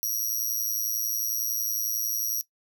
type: tone with amplitude modulation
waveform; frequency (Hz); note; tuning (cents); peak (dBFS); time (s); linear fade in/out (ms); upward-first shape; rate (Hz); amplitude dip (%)
15% pulse; 5730; F8; +44; -17; 0.03-2.41; 0; sine; 111; 75
effects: noise-tail reverb RT60 0.1 s tail -18 dB re dry